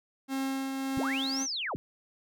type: tone with tremolo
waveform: 45% pulse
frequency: 268.4 Hz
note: C4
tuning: 44 cents sharp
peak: -29 dBFS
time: 0.28-1.47 s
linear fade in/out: 50 ms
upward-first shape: triangle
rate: 1.7 Hz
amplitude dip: 35%
type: linear two-way sweep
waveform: sine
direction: up then down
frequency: 38.03 to 6360 to 38.03 Hz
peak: -31 dBFS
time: 0.97-1.76 s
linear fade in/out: 0 ms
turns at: 1.44 s
effects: none